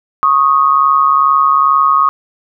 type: tone pair together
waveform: sine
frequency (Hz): 1102.2 / 1244.5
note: C#6 / D#6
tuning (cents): -10 / 0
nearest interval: major second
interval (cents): 210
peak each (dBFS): -10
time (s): 0.23-2.09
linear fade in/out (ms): 0
effects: none